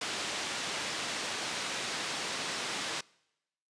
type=band-pass noise; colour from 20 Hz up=white; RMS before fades=-36 dBFS; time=0.01-3.01 s; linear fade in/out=5 ms; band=160 to 4800 Hz; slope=12 dB/octave; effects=noise-tail reverb RT60 0.9 s tail -25 dB re dry + resampled to 22050 Hz